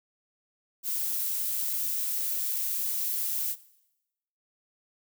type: noise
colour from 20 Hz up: violet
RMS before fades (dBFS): -30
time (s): 0.83-3.56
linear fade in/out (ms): 50
effects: noise-tail reverb RT60 0.9 s tail -19 dB re dry